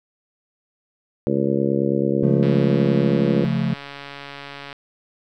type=harmonic tone; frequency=69.2 Hz; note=C#2; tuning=2 cents flat; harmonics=2 / 3 / 4 / 5 / 6 / 7 / 8; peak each=-26 / -23 / -26 / -23 / -27 / -25 / -29 dBFS; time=1.27-3.45 s; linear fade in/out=0 ms
type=chord; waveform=triangle; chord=Db augmented; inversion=none; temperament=equal; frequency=138.59 / 174.61 / 220 Hz; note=Db3 / F3 / A3; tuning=0 / 0 / 0 cents; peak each=-21 dBFS; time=2.23-3.74 s; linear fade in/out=2 ms
type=click train; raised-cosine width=0.3 ms; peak=-19 dBFS; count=325; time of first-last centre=2.43-4.728 s; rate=141 Hz
effects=none